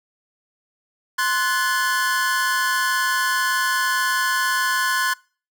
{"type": "chord", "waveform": "45% pulse", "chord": "F# diminished", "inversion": "second", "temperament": "equal with one note detuned", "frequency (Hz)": [1046.5, 1480, 1724.8], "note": ["C6", "F#6", "A6"], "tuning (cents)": [0, 0, -35], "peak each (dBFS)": -23, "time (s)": [1.18, 5.14], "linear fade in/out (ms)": 10, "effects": ["noise-tail reverb RT60 0.4 s tail -25 dB re dry"]}